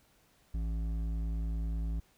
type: tone with hard clipping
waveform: sine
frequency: 55.1 Hz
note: A1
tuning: 3 cents sharp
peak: -33 dBFS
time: 0.54-2 s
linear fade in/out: 5 ms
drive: 9 dB
effects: pink hiss -67 dBFS RMS until 2.17 s